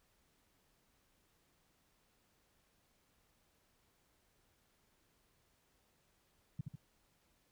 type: tone with echo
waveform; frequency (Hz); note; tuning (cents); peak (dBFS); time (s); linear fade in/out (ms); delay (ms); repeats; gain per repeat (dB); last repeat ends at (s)
sine; 141.9; C#3; +41; -35; 6.59-6.61; 5; 73; 2; -4; 6.756
effects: pink hiss -75 dBFS RMS until 7.51 s